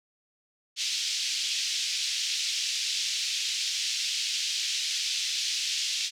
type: band-pass noise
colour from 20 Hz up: white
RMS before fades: -30 dBFS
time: 0.76-6.11 s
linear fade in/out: 50 ms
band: 2700 to 5800 Hz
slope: 24 dB/octave
effects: none